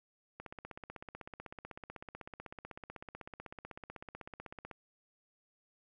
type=click train; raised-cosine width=0.5 ms; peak=-30 dBFS; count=70; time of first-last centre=0.4-4.713 s; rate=16 Hz; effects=none